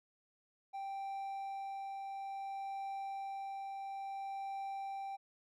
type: tone with tremolo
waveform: triangle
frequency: 784 Hz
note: G5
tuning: in tune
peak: -37 dBFS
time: 0.73-5.17 s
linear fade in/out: 20 ms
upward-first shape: triangle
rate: 0.58 Hz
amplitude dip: 25%
effects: none